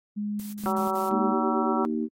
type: tone with tremolo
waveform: sine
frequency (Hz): 207.7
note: G#3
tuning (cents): 0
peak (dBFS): -27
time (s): 0.16-1.34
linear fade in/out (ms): 20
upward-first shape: square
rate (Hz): 2.1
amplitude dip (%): 55
type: noise bursts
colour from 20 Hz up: blue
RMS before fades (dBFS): -43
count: 4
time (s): 0.39-1.091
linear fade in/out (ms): 2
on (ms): 140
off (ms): 47
type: harmonic tone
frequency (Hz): 190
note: F#3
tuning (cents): +46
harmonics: 2 / 3 / 4 / 5 / 6 / 7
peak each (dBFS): -31 / -34 / -31 / -31 / -34 / -31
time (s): 0.66-1.85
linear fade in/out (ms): 0
type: chord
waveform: sine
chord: Eb major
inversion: second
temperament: just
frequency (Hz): 233.3 / 311.1 / 388.9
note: Bb3 / Eb4 / G4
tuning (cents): +2 / 0 / -14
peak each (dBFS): -27 / -30 / -33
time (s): 1.09-2.09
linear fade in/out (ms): 50
effects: AAC 48 kbps